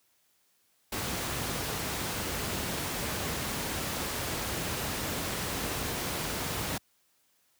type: noise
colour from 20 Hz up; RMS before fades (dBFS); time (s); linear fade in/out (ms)
pink; -33; 0.92-6.78; 5
effects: white hiss -70 dBFS RMS until 7.59 s + high-pass 60 Hz 12 dB/octave